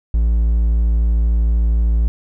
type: tone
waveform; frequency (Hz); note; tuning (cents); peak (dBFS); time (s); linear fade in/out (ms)
triangle; 56.5; A1; +47; -10; 0.14-2.08; 0
effects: none